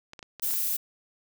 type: clicks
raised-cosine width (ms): 0.2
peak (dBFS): -25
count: 6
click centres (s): 0.134 / 0.192 / 0.228 / 0.397 / 0.508 / 0.539
type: noise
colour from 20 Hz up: violet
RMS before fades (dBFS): -28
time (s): 0.42-0.77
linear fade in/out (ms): 10
effects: none